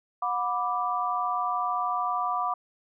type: chord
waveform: sine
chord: B minor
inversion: second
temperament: equal with one note detuned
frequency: 725.6 / 987.8 / 1174.7 Hz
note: F#5 / B5 / D6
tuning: -34 / 0 / 0 cents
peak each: -30 / -31 / -28 dBFS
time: 0.22-2.54 s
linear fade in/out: 5 ms
effects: none